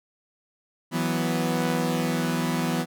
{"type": "chord", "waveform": "sawtooth", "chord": "E suspended second", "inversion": "none", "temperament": "equal", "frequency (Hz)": [164.81, 185, 246.9], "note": ["E3", "F#3", "B3"], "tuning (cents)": [0, 0, 0], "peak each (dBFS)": [-23, -26, -23], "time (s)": [0.91, 2.86], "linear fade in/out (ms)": 50, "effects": []}